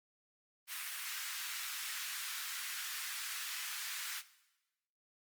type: high-pass noise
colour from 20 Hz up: pink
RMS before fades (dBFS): -42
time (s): 0.67-4.23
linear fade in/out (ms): 50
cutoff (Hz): 1400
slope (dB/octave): 24
effects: noise-tail reverb RT60 1.0 s tail -17 dB re dry + Opus 32 kbps